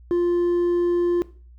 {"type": "tone with hard clipping", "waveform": "sine", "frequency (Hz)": 349.2, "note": "F4", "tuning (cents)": 0, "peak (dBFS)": -18, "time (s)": [0.11, 1.22], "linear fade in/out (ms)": 0, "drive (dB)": 2, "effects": ["noise-tail reverb RT60 0.4 s tail -18 dB re dry", "added 60 Hz sine -44 dBFS peak until 1.58 s"]}